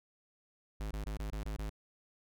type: tone bursts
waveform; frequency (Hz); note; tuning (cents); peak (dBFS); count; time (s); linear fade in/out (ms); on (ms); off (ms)
square; 52.4; G#1; +16; -37; 7; 0.8-1.696; 5; 110; 21
effects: none